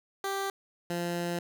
15% pulse tone pair in turn, 392 / 173.11 Hz, G4 / F3, 0 / -15 cents, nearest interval octave + major second, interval 1415 cents, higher first, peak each -24 dBFS, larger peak neither, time 0.24-0.5 / 0.9-1.39 s, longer second, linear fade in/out 2 ms, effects none

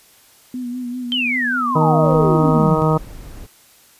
sine tone with vibrato, 246.9 Hz, B3, in tune, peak -23 dBFS, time 0.54-2.68 s, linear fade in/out 2 ms, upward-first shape sine, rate 5.1 Hz, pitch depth 43 cents each way
sine exponential sweep, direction down, 3179 to 147.4 Hz, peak -17 dBFS, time 1.12-2.82 s, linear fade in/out 0 ms
harmonic tone, 156.7 Hz, D#3, 13 cents sharp, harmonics 1 / 2 / 3 / 4 / 5 / 6 / 7 / 8, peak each -15 / -23 / -20 / -23 / -27 / -24 / -28 / -23 dBFS, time 1.75-2.98 s, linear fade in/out 10 ms
brown noise, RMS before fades -35 dBFS, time 2.03-3.47 s, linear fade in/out 20 ms
effects white hiss -50 dBFS RMS until 3.99 s + resampled to 32000 Hz

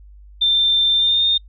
sine tone with pitch glide, 3577 to 3650 Hz, A7 to A#7, +28 to -37 cents, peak -13 dBFS, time 0.41-1.38 s, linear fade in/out 10 ms, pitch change +35 cents, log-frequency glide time 0.95-1.25 s, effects noise-tail reverb RT60 0.1 s tail -22 dB re dry + added 50 Hz sine -40 dBFS peak until 1.48 s

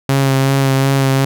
sawtooth tone with vibrato, 135.6 Hz, C#3, 38 cents flat, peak -7 dBFS, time 0.09-1.25 s, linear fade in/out 2 ms, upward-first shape sine, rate 2.7 Hz, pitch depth 19 cents each way, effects none

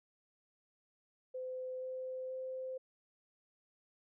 sine tone with pitch steps, 512 / 515.3 / 518.5 Hz, C5 / C5 / C5, -38 / -27 / -16 cents, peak -39 dBFS, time 1.34-2.78 s, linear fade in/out 10 ms, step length 480 ms, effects none

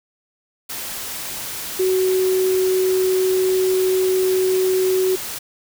sine tone in noise, 373.5 Hz, F#4, 16 cents sharp, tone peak -15 dBFS, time 1.79-5.16 s, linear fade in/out 10 ms, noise white, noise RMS -29 dBFS, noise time 0.69-5.39 s, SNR +11 dB, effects none

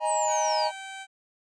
triangle chord, D# suspended fourth, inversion none, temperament equal with one note detuned, 622.3 / 830.6 / 948.1 Hz, D#5 / G#5 / A#5, 0 / 0 / +29 cents, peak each -26 dBFS, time 0-0.72 s, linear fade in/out 50 ms
sine linear sweep, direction down, 8430 to 4272 Hz, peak -30 dBFS, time 0.05-0.7 s, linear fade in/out 50 ms
15% pulse tone with pitch glide, 764 to 774.2 Hz, G5 to G5, -45 to -22 cents, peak -31 dBFS, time 0.27-1.07 s, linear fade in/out 50 ms, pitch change +23 cents, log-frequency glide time 0.47-0.72 s
effects resampled to 24000 Hz

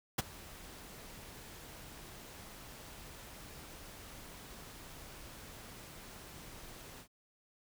pink noise with ADSR envelope, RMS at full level -30 dBFS, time 0.18-7.08 s, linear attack 9 ms, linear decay 23 ms, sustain -21 dB, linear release 83 ms, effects none

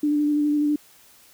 sine tone with vibrato, 295.6 Hz, D4, 11 cents sharp, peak -18 dBFS, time 0.03-0.76 s, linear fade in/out 5 ms, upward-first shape square, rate 12 Hz, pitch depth 14 cents each way, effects white hiss -53 dBFS RMS until 1.33 s

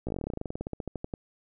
slowing click train, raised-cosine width 2 ms, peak -20 dBFS, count 25, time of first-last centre 0.07-1.138 s, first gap 16 ms, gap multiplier 1.08, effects none

